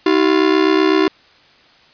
45% pulse ring-modulated tone, 349.2 Hz, F4, in tune, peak -8 dBFS, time 0.06-1.08 s, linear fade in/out 2 ms, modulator 34 Hz, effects white hiss -49 dBFS RMS until 1.93 s + resampled to 11025 Hz

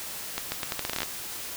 accelerating click train, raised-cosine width 0.2 ms, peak -11 dBFS, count 13, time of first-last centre 0.38-1.032 s, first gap 140 ms, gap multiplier 0.8, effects white hiss -37 dBFS RMS until 1.56 s

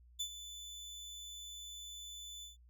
30% pulse tone with ADSR envelope, 3500 Hz, A7, 10 cents flat, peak -32 dBFS, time 0.19-2.57 s, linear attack 16 ms, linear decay 75 ms, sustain -12 dB, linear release 140 ms, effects added 60 Hz sine -59 dBFS peak until 2.69 s

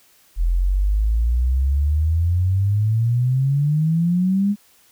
sine exponential sweep, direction up, 40.92 to 207.7 Hz, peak -15 dBFS, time 0.36-4.56 s, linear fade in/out 50 ms, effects white hiss -55 dBFS RMS until 4.91 s

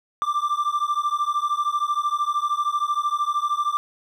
triangle beating tone pair, 1174.7 / 1187.7 Hz, D6 / D6, 0 / +19 cents, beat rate 13 Hz, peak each -22 / -22 dBFS, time 0.22-3.77 s, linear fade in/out 0 ms, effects none

